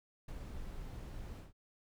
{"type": "noise with ADSR envelope", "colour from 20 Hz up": "brown", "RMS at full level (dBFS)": -43, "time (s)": [0.28, 1.53], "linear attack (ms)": 5, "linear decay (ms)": 47, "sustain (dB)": -2, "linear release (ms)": 150, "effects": []}